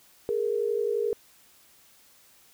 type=tone pair together; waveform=sine; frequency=414.7 / 466.2 Hz; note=G#4 / A#4; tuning=-3 / 0 cents; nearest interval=major second; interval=203 cents; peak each=-27 dBFS; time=0.29-1.13 s; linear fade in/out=0 ms; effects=white hiss -58 dBFS RMS until 2.53 s